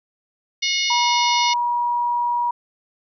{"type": "harmonic tone", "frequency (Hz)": 724, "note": "F#5", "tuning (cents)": -38, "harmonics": [3, 4, 5, 6, 7, 8], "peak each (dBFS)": [-24, -25, -26, -27, -27, -28], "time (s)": [0.62, 1.54], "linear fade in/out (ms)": 10}
{"type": "tone", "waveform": "sine", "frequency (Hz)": 960, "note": "B5", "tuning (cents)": -49, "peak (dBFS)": -18, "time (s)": [0.9, 2.51], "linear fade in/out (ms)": 5}
{"effects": []}